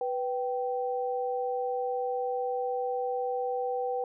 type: tone pair together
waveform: sine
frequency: 493.6 / 777.6 Hz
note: B4 / G5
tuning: -1 / -14 cents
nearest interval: minor sixth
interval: 787 cents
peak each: -30 / -32 dBFS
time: 0.01-4.04 s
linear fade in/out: 2 ms
effects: none